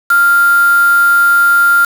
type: tone with quantisation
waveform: sine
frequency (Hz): 1395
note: F6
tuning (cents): -2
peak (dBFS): -6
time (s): 0.1-1.85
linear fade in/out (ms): 5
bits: 3
effects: none